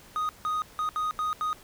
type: tone bursts at uneven times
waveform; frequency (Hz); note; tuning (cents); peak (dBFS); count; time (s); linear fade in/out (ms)
triangle; 1244.5; D#6; 0; -24; 6; 0.16-0.29 / 0.45-0.62 / 0.79-0.89 / 0.96-1.11 / 1.19-1.33 / 1.41-1.53; 0
effects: pink hiss -52 dBFS RMS until 1.63 s